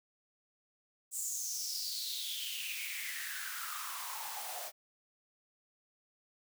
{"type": "noise with high-pass filter sweep", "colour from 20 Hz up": "white", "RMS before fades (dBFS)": -40, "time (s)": [1.11, 4.72], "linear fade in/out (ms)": 50, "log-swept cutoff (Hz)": [7900, 630], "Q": 6.4, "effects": []}